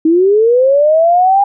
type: linear sweep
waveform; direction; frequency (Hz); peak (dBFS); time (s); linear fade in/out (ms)
sine; up; 311 to 810; -6; 0.05-1.44; 5
effects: none